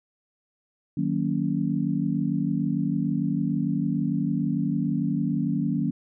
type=chord; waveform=sine; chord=D# minor seventh; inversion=none; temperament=just; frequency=155.56 / 186.68 / 233.3 / 280 Hz; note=D#3 / F#3 / A#3 / C#4; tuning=0 / +16 / +2 / +18 cents; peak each=-28 dBFS; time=0.97-5.91 s; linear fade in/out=5 ms; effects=none